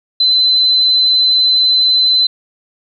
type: tone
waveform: sine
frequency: 4044 Hz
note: B7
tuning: 40 cents sharp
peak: -8 dBFS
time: 0.2-2.27 s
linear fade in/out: 5 ms
effects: 8-bit